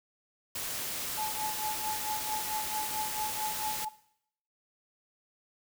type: noise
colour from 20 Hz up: white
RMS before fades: -36 dBFS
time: 0.55-3.85 s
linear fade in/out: 5 ms
type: tone with tremolo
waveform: sine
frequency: 860 Hz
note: A5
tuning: 40 cents flat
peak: -31 dBFS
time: 1.17-3.89 s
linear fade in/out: 10 ms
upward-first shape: triangle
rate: 4.5 Hz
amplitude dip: 100%
effects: noise-tail reverb RT60 0.7 s tail -18 dB re dry